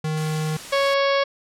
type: tone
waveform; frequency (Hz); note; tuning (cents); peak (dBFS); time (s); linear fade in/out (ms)
square; 155.56; D#3; 0; -23; 0.04-0.57; 5
type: noise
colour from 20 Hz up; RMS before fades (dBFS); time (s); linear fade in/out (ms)
white; -36; 0.17-0.94; 2
type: harmonic tone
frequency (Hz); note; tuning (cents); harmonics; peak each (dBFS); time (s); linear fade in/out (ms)
554.4; C#5; 0; 1 / 2 / 3 / 4 / 5 / 6 / 7 / 8 / 9 / 10; -19 / -24 / -29 / -28 / -35 / -31 / -38 / -34 / -38 / -38; 0.72-1.24; 10
effects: low-pass 9000 Hz 12 dB/octave